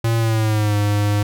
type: tone with pitch glide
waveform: square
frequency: 114.6 to 103.28 Hz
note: A#2 to G#2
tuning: -29 to -9 cents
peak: -16 dBFS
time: 0.04-1.23 s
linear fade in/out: 5 ms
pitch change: -180 cents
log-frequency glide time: 0.18-0.76 s
effects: none